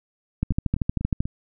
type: two click trains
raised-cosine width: 5 ms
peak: -9 / -17 dBFS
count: 11 / 4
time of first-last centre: 0.43-1.205 / 0.52-1.255 s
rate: 12.9 / 4.08 Hz
effects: none